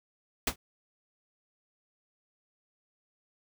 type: noise with exponential decay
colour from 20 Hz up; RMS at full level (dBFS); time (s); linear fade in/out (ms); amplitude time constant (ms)
pink; -21; 0.47-0.56; 5; 18
effects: none